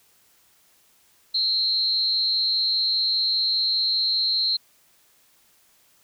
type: tone with amplitude modulation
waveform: sine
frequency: 4130 Hz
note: C8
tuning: 23 cents flat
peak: -16 dBFS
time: 1.34-4.57 s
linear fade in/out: 10 ms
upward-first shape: sine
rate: 255 Hz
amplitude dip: 80%
effects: white hiss -60 dBFS RMS until 6.03 s